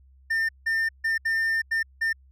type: tone bursts at uneven times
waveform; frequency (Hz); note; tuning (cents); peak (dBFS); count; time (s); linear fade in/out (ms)
triangle; 1803; A6; +42; -20; 6; 0.3-0.49 / 0.66-0.89 / 1.04-1.18 / 1.25-1.62 / 1.71-1.83 / 2.01-2.13; 10
effects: added 66 Hz sine -52 dBFS peak until 2.31 s